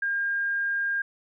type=tone; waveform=sine; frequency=1610 Hz; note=G6; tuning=46 cents sharp; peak=-24 dBFS; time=0.02-1.02 s; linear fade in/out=5 ms; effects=none